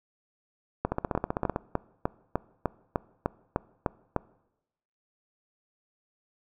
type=two click trains; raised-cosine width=1 ms; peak=-11 / -13 dBFS; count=12 / 11; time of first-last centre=0.85-4.163 / 0.92-1.561 s; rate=3.32 / 15.6 Hz; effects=noise-tail reverb RT60 0.9 s tail -22 dB re dry